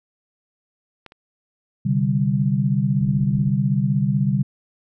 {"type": "clicks", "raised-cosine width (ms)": 0.3, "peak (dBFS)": [-23, -29], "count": 2, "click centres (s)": [1.063, 1.121]}
{"type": "chord", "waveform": "sine", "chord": "C suspended second", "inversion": "none", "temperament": "equal", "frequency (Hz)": [130.81, 146.83, 196], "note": ["C3", "D3", "G3"], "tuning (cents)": [0, 0, 0], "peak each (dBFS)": -21, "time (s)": [1.85, 4.43], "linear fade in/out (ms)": 10}
{"type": "low-pass noise", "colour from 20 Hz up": "pink", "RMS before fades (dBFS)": -38, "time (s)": [3, 3.51], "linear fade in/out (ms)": 2, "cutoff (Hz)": 330, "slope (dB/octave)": 48}
{"effects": []}